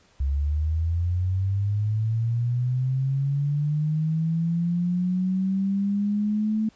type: linear sweep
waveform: sine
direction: up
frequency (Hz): 67 to 219.2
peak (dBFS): -21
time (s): 0.2-6.69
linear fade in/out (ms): 5
effects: pink hiss -59 dBFS RMS until 6.75 s + resampled to 16000 Hz